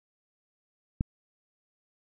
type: click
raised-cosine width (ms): 5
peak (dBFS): -14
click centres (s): 1.009
effects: none